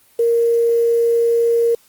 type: tone with quantisation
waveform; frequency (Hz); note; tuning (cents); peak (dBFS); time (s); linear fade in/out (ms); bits
sine; 466.2; A#4; 0; -12; 0.19-1.75; 5; 6
effects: white hiss -53 dBFS RMS until 1.88 s + Opus 24 kbps